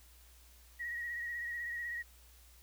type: tone with vibrato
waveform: sine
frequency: 1900 Hz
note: A#6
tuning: 33 cents sharp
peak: -37 dBFS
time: 0.79-2.03 s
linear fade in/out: 20 ms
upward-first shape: sine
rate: 16 Hz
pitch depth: 34 cents each way
effects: added 60 Hz sine -59 dBFS peak until 2.62 s + white hiss -63 dBFS RMS until 2.62 s